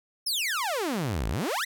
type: exponential two-way sweep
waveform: sawtooth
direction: down then up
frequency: 5470 to 48 to 2109 Hz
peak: -23 dBFS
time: 0.26-1.65 s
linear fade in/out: 10 ms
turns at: 1.28 s
effects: none